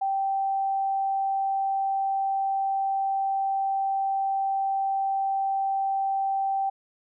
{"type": "tone", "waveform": "sine", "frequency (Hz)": 780, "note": "G5", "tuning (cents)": -9, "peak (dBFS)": -23, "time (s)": [0.01, 6.7], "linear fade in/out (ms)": 10, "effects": []}